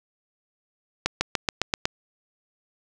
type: accelerating click train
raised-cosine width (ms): 0.2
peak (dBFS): -4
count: 7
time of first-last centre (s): 1.06-1.855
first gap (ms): 150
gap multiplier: 0.95
effects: none